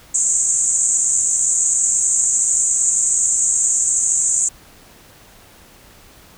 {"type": "band-pass noise", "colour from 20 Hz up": "white", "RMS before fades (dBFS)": -17, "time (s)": [0.14, 4.49], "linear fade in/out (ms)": 10, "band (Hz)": [6700, 8100], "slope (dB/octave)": 96, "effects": ["pink hiss -46 dBFS RMS until 6.37 s"]}